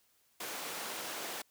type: high-pass noise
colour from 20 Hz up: pink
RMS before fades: -41 dBFS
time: 0.4-1.42 s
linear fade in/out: 5 ms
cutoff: 420 Hz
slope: 12 dB/octave
effects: white hiss -71 dBFS RMS until 1.5 s